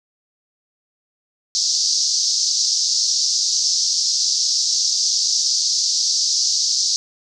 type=band-pass noise; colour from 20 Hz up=pink; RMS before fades=-19 dBFS; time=1.55-6.96 s; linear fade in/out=0 ms; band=4600 to 6200 Hz; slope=48 dB/octave; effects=none